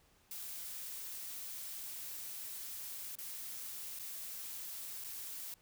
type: noise with dropouts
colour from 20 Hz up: blue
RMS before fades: -45 dBFS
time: 0.31-5.54 s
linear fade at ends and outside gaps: 1 ms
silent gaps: 3.154-3.186 / 3.989-3.995 / 5.04-5.045 s
effects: pink hiss -69 dBFS RMS until 5.61 s